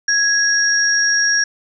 sine tone pair together, 1661.2 / 5612 Hz, G#6 / F8, 0 / +8 cents, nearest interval octave + major sixth, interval 2108 cents, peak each -15 / -16 dBFS, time 0.08-1.44 s, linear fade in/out 5 ms, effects none

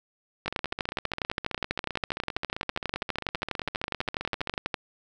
two click trains, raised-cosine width 0.3 ms, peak -11 / -16 dBFS, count 53 / 63, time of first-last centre 0.48-4.742 / 0.46-4.539 s, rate 12.2 / 15.2 Hz, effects none

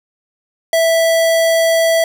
square tone, 658 Hz, E5, 3 cents flat, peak -11 dBFS, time 0.73-2.04 s, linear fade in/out 2 ms, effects none

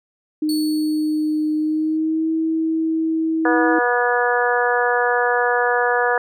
sine tone with pitch glide, 306.6 to 321.7 Hz, D#4 to E4, -25 to -42 cents, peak -17 dBFS, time 0.42-3.79 s, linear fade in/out 5 ms, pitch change +83 cents, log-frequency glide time 1.55-2.31 s
sawtooth tone with exponential decay, 4435 Hz, C#8, in tune, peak -23 dBFS, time 0.49-1.97 s, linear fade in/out 2 ms, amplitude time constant 320 ms
harmonic tone, 243.2 Hz, B3, 26 cents flat, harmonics 2 / 3 / 4 / 5 / 6 / 7, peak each -20 / -22 / -24 / -26 / -24 / -22 dBFS, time 3.45-6.18 s, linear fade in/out 2 ms
effects none

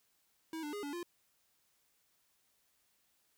square tone with pitch steps, 322.1 / 296 / 412 / 286.7 / 347.8 Hz, E4 / D4 / G#4 / D4 / F4, -40 / +14 / -14 / -42 / -7 cents, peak -40 dBFS, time 0.53-1.03 s, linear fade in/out 2 ms, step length 100 ms, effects white hiss -75 dBFS RMS until 3.37 s

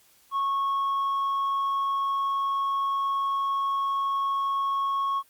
sine tone with tanh clipping, 1100 Hz, C#6, 14 cents flat, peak -24 dBFS, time 0.31-5.23 s, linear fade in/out 50 ms, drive 2 dB, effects white hiss -60 dBFS RMS until 5.29 s + Opus 48 kbps

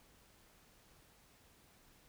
silence, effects pink hiss -66 dBFS RMS until 2.08 s

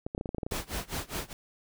clicks, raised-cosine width 2 ms, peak -20 dBFS, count 11, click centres 0.065 / 0.149 / 0.179 / 0.211 / 0.258 / 0.291 / 0.347 / 0.383 / 0.432 / 0.465 / 0.522 s
pink noise with tremolo, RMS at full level -33 dBFS, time 0.51-1.33 s, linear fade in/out 2 ms, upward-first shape sine, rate 4.9 Hz, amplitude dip 95%
effects none

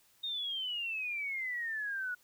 sine exponential sweep, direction down, 3729 to 1447 Hz, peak -34 dBFS, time 0.23-2.15 s, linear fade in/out 10 ms, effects white hiss -67 dBFS RMS until 2.23 s

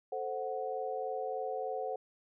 sine chord, F# diminished, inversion first, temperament equal, 440 / 523.3 / 740 Hz, A4 / C5 / F#5, 0 / 0 / 0 cents, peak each -39 / -38 / -38 dBFS, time 0.12-1.96 s, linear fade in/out 5 ms, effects none

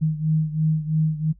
sine beating tone pair, 155.56 / 158.56 Hz, D#3 / D#3, 0 / +33 cents, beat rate 3 Hz, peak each -20 / -24 dBFS, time 0.01-1.33 s, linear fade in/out 20 ms, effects noise-tail reverb RT60 0.1 s tail -20 dB re dry + added 50 Hz sine -48 dBFS peak until 1.39 s

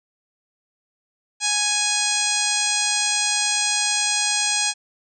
harmonic tone, 830.6 Hz, G#5, in tune, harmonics 1 / 2 / 3 / 4 / 5 / 6 / 7 / 8 / 9 / 10, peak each -30 / -31 / -27 / -28 / -28 / -28 / -30 / -26 / -31 / -27 dBFS, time 1.4-4.74 s, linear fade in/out 50 ms, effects none

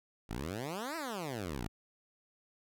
10% pulse exponential two-way sweep, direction up then down, 49.37 to 341.4 to 49.37 Hz, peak -29 dBFS, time 0.29-1.68 s, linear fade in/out 10 ms, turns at 0.96 s, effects none

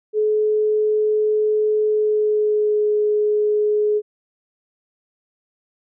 sine tone with pitch glide, 427.2 to 421.1 Hz, G#4 to G#4, +49 to +24 cents, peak -15 dBFS, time 0.13-4.02 s, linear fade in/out 50 ms, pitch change -25 cents, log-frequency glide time 1.86-2.87 s, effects none

